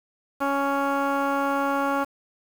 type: tone with low-pass filter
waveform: 15% pulse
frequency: 278.2 Hz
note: C#4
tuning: 6 cents sharp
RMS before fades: -24 dBFS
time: 0.4-2.05 s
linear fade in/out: 20 ms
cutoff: 1500 Hz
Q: 2.4
effects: 7-bit